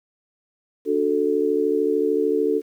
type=chord; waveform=sine; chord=D major; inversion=none; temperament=just; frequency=293.7 / 367.1 / 440.5 Hz; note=D4 / F#4 / A4; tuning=0 / -14 / +2 cents; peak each=-24 / -24 / -20 dBFS; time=0.85-2.62 s; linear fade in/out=50 ms; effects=9-bit